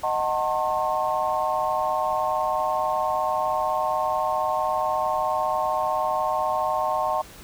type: chord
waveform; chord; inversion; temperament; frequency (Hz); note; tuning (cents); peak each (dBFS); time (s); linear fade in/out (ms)
sine; D# diminished seventh; none; just; 622.3 / 746.7 / 896 / 1075.3; D#5 / F#5 / A5 / C6; 0 / +16 / +31 / +47; -27; 0.03-7.22; 10
effects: pink hiss -45 dBFS RMS until 7.43 s